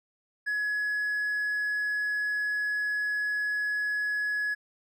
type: tone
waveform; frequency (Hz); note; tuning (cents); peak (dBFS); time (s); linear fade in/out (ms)
triangle; 1687; G#6; +27; -24; 0.46-4.55; 20
effects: tanh soft clip ceiling -21 dBFS